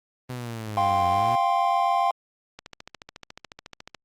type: exponential two-way sweep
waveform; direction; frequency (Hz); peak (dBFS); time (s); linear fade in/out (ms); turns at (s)
sawtooth; down then up; 128 to 90.6 to 128; -27; 0.29-1.36; 10; 1.09
type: chord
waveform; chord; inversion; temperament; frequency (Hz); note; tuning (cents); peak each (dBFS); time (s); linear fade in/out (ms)
triangle; F suspended second; none; just; 698.5 / 785.8 / 1047.7; F5 / G5 / C6; 0 / +4 / +2; -22 / -22 / -23; 0.77-2.11; 2
type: click train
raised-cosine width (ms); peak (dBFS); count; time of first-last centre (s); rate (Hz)
0.2; -22; 20; 2.59-3.947; 14
effects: Opus 32 kbps